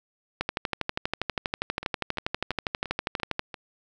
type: two click trains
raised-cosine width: 0.3 ms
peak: -10 / -20 dBFS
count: 38 / 6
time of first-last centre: 0.41-3.394 / 1.83-3.542 s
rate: 12.4 / 2.92 Hz
effects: none